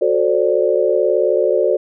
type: chord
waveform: sine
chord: D dominant seventh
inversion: first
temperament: just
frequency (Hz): 367.1 / 440.5 / 528.6 / 587.3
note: F#4 / A4 / C5 / D5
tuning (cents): -14 / +2 / +18 / 0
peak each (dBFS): -18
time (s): 0.01-1.77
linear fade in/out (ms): 10
effects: none